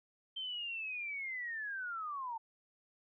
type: linear sweep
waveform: sine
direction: down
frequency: 3136 to 880 Hz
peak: -38 dBFS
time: 0.36-2.38 s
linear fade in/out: 10 ms
effects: none